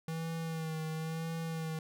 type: tone with vibrato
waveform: square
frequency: 161.2 Hz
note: E3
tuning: 38 cents flat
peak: -36 dBFS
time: 0.08-1.79 s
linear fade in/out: 2 ms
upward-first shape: sine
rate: 0.98 Hz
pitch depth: 33 cents each way
effects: none